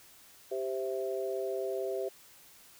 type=chord; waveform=sine; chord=C major; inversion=second; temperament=equal; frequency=392 / 523.3 / 659.3 Hz; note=G4 / C5 / E5; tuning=0 / 0 / 0 cents; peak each=-34 / -37 / -38 dBFS; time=0.51-2.09 s; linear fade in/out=10 ms; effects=white hiss -57 dBFS RMS until 2.79 s